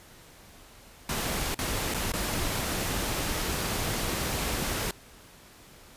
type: noise with dropouts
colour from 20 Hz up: pink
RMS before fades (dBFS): -30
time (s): 1.09-4.91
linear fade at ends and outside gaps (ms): 2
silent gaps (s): 1.545-1.589 / 1.94-1.944 / 2.12-2.136
effects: pink hiss -52 dBFS RMS until 5.96 s + resampled to 32000 Hz